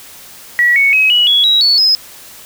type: tone with pitch steps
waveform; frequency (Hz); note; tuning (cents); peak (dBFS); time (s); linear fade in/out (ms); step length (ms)
sine; 1931 / 2218 / 2548 / 2927 / 3362 / 3862 / 4436 / 5096; B6 / C#7 / D#7 / F#7 / G#7 / B7 / C#8 / D#8; -39 / 0 / +41 / -19 / +20 / -39 / 0 / +41; -7; 0.59-1.95; 0; 170
effects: white hiss -36 dBFS RMS until 2.45 s